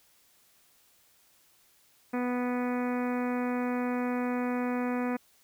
harmonic tone, 246.9 Hz, B3, in tune, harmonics 1 / 2 / 3 / 4 / 5 / 6 / 7 / 8 / 9 / 10, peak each -29 / -35 / -39 / -41 / -43 / -45 / -46 / -47 / -48 / -49 dBFS, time 2.13-5.17 s, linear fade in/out 10 ms, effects white hiss -64 dBFS RMS until 5.43 s

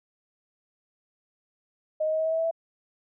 sine tone with pitch steps, 621 / 626.4 / 631.9 / 637.4 / 642.9 / 648.5 / 654.1 / 659.8 Hz, D#5 / D#5 / D#5 / D#5 / E5 / E5 / E5 / E5, -3 / +11 / +27 / +42 / -43 / -28 / -14 / +1 cents, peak -23 dBFS, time 2-2.512 s, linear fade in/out 10 ms, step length 64 ms, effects none

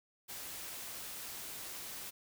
white noise, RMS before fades -45 dBFS, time 0.28-2.11 s, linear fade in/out 20 ms, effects none

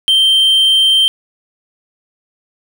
triangle tone, 3136 Hz, G7, in tune, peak -6 dBFS, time 0.08-1.08 s, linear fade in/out 0 ms, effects none

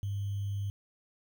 sine tone with sample-and-hold, 100 Hz, G2, 35 cents sharp, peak -31 dBFS, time 0.03-0.7 s, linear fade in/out 0 ms, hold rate 3150 Hz, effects none

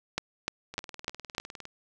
two click trains, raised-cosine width 0.2 ms, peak -11 / -24 dBFS, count 5 / 19, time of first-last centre 0.18-1.381 / 0.74-1.654 s, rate 3.33 / 19.7 Hz, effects none

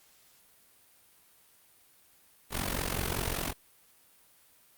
pink noise with amplitude modulation, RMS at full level -29 dBFS, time 2.5-3.54 s, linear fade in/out 50 ms, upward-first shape sine, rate 45.2 Hz, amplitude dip 80%, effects white hiss -62 dBFS RMS until 4.77 s + Opus 48 kbps

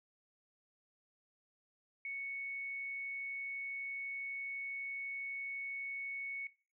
sine tone, 2217 Hz, C#7, in tune, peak -39 dBFS, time 2.05-6.47 s, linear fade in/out 2 ms, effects noise-tail reverb RT60 0.4 s tail -20 dB re dry

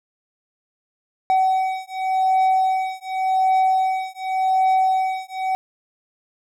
triangle beating tone pair, 756 / 756.88 Hz, F#5 / F#5, +37 / +39 cents, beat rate 0.88 Hz, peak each -18 / -18 dBFS, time 1.3-5.55 s, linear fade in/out 0 ms, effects none

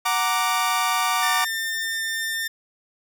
sawtooth chord, Gb augmented, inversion none, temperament equal, 740 / 932.3 / 1174.7 Hz, Gb5 / Bb5 / D6, 0 / 0 / 0 cents, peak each -22 / -22 / -19 dBFS, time 0.05-1.45 s, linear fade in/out 10 ms
sawtooth tone, 1801 Hz, A6, 40 cents sharp, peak -21 dBFS, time 1.22-2.48 s, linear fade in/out 10 ms
effects none

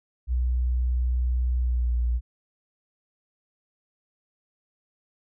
sine tone with pitch glide, 61.74 to 59.67 Hz, B1 to A#1, 0 to +41 cents, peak -21 dBFS, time 0.27-2.21 s, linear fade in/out 50 ms, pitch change -59 cents, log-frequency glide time 1.6-1.94 s, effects none

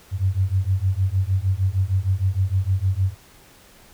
sine beating tone pair, 92 / 98.5 Hz, F#2 / G2, -9 / +9 cents, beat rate 6.5 Hz, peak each -21 / -21 dBFS, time 0.11-3.15 s, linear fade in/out 50 ms, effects pink hiss -50 dBFS RMS until 3.93 s

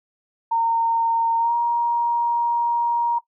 sine tone with pitch glide, 918 to 943.3 Hz, A#5 to A#5, -27 to +20 cents, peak -17 dBFS, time 0.51-3.19 s, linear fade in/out 10 ms, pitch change +47 cents, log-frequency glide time 1.38-1.54 s, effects noise-tail reverb RT60 0.1 s tail -18 dB re dry

